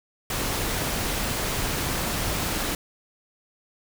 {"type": "noise", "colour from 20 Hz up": "pink", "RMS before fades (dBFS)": -27, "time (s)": [0.3, 2.75], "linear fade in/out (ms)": 2, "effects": []}